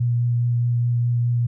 sine tone with vibrato, 120 Hz, B2, 49 cents flat, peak -17 dBFS, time 0-1.47 s, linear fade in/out 10 ms, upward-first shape triangle, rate 4.8 Hz, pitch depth 13 cents each way, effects none

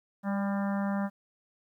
harmonic tone with a mistuned harmonic, 199.4 Hz, G3, 30 cents sharp, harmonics 1 / 3 / 4 / 5 / 6 / 7 / 8 / 9, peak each -28 / -38 / -40 / -42 / -44 / -45 / -46 / -47 dBFS, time 0.23-1.1 s, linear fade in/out 50 ms, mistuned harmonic 3, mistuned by -19 cents, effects 11-bit

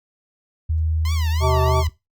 sine tone, 79.5 Hz, D#2, 38 cents sharp, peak -18 dBFS, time 0.69-1.89 s, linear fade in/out 10 ms
10% pulse tone with vibrato, 1006 Hz, B5, 32 cents sharp, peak -22 dBFS, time 1.05-1.87 s, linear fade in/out 2 ms, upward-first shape triangle, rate 3.1 Hz, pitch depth 260 cents each way
harmonic tone, 127.8 Hz, C3, 40 cents flat, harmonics 1 / 3 / 5 / 7 / 9, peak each -23 / -23 / -23 / -23 / -23 dBFS, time 1.4-1.84 s, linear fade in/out 50 ms
effects noise-tail reverb RT60 0.2 s tail -17 dB re dry + Opus 48 kbps

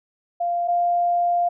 sine tone pair in turn, 695 / 698.6 Hz, F5 / F5, -9 / 0 cents, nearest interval unison, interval 9 cents, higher second, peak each -20 / -17 dBFS, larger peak second, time 0.4-0.68 / 0.68-1.49 s, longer second, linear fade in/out 10 ms, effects none

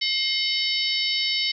harmonic tone with a mistuned harmonic, 757 Hz, F#5, 39 cents sharp, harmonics 3 / 4 / 5 / 6 / 7, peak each -28 / -28 / -28 / -28 / -28 dBFS, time 0.01-1.52 s, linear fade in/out 10 ms, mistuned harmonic 3, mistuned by -110 cents, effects none

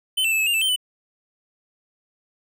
square tone with pitch steps, 3054 / 2670 / 2619 / 2591 / 2801 / 2644 / 3114 / 2995 Hz, G7 / E7 / E7 / E7 / F7 / E7 / G7 / F#7, -46 / +22 / -12 / -30 / +4 / +5 / -12 / +20 cents, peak -19 dBFS, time 0.17-0.762 s, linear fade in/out 10 ms, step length 74 ms, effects none

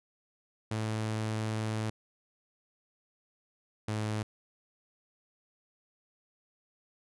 sawtooth tone pair in turn, 109.4 / 107.52 Hz, A2 / A2, -9 / -39 cents, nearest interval unison, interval 30 cents, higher first, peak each -27 dBFS, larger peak neither, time 0.71-1.9 / 3.88-4.23 s, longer first, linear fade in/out 5 ms, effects resampled to 24000 Hz

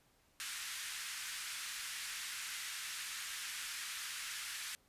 pink band-pass noise, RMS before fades -44 dBFS, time 0.4-4.75 s, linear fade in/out 0 ms, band 1500 to 12000 Hz, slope 24 dB/octave, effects pink hiss -71 dBFS RMS until 4.88 s + resampled to 32000 Hz

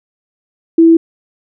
sine tone, 329.6 Hz, E4, in tune, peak -3 dBFS, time 0.78-0.97 s, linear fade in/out 5 ms, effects none

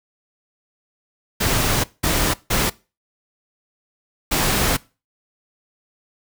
pink noise bursts at uneven times, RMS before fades -19 dBFS, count 4, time 1.4-1.84 / 2.03-2.34 / 2.5-2.7 / 4.31-4.77 s, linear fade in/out 10 ms, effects noise-tail reverb RT60 0.3 s tail -21 dB re dry

